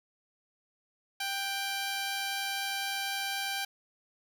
10% pulse tone pair together, 788 / 1486.5 Hz, G5 / F#6, +9 / +8 cents, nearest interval major seventh, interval 1099 cents, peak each -24 / -34 dBFS, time 1.2-3.65 s, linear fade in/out 5 ms, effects none

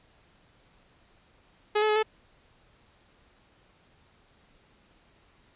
sawtooth tone with pitch steps, 421.1 / 430.4 / 424.9 / 435.3 Hz, G#4 / A4 / G#4 / A4, +24 / -38 / +40 / -19 cents, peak -18 dBFS, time 1.75-2.03 s, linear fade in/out 10 ms, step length 70 ms, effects pink hiss -62 dBFS RMS until 5.55 s + resampled to 8000 Hz

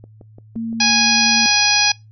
click train, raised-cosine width 2 ms, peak -27 dBFS, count 6, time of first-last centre 0.04-0.901 s, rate 5.81 Hz
sine tone, 227.5 Hz, A#3, 42 cents flat, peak -21 dBFS, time 0.56-1.46 s, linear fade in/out 0 ms
harmonic tone, 828 Hz, G#5, 5 cents flat, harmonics 1 / 2 / 3 / 4 / 5 / 6 / 7, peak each -22 / -23 / -18 / -23 / -20 / -18 / -19 dBFS, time 0.8-1.92 s, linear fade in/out 5 ms
effects noise-tail reverb RT60 0.2 s tail -23 dB re dry + added 108 Hz sine -42 dBFS peak until 2.11 s

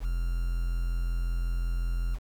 triangle tone with quantisation, 42.72 Hz, F1, 37 cents flat, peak -24 dBFS, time 0-2.19 s, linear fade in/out 50 ms, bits 8, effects none

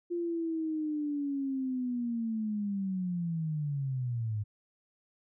sine linear sweep, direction down, 349.2 to 102.5 Hz, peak -30 dBFS, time 0.1-4.44 s, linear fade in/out 20 ms, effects none

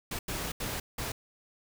pink noise bursts at uneven times, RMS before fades -35 dBFS, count 4, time 0.11-0.19 / 0.28-0.52 / 0.6-0.8 / 0.98-1.12 s, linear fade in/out 5 ms, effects none

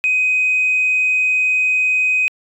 sine tone, 2511 Hz, D#7, 15 cents sharp, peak -12 dBFS, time 0.04-2.28 s, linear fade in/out 0 ms, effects tanh soft clip ceiling -9 dBFS

